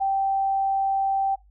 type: tone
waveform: sine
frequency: 780 Hz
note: G5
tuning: 9 cents flat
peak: -20 dBFS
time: 0-1.36 s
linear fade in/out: 20 ms
effects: noise-tail reverb RT60 0.2 s tail -20 dB re dry + added 50 Hz sine -52 dBFS peak until 1.5 s